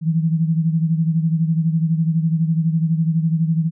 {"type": "beating tone pair", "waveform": "sine", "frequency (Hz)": [160.8, 172.8], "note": ["E3", "F3"], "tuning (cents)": [-43, -18], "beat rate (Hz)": 12, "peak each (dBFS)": [-16, -22], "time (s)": [0.01, 3.71], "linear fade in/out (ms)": 50, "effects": []}